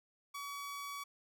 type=tone; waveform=sawtooth; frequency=1135 Hz; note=C#6; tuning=41 cents sharp; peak=-38 dBFS; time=0.34-1.04 s; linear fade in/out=10 ms; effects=none